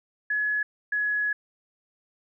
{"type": "tone pair in turn", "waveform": "sine", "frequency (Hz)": [1695, 1685.9], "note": ["G#6", "G#6"], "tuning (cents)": [35, 26], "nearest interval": "unison", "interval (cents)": 9, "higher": "first", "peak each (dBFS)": -23, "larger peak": "neither", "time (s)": [[0.3, 0.63], [0.92, 1.33]], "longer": "second", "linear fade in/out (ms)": 5, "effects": []}